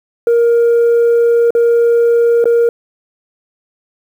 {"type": "tone with dropouts", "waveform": "sine", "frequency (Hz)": 468.9, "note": "A#4", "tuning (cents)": 10, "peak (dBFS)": -5, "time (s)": [0.27, 2.69], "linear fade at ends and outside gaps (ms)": 2, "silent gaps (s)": [[1.506, 1.55], [2.442, 2.455]], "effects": ["tanh soft clip ceiling -6 dBFS", "7-bit"]}